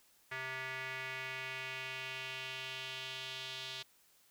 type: tone with band-pass filter sweep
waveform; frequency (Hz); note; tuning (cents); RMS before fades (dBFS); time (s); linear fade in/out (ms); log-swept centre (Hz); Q
square; 130.81; C3; 0; -43; 0.31-3.83; 10; 1900 to 3600; 2.7
effects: white hiss -68 dBFS RMS until 4.3 s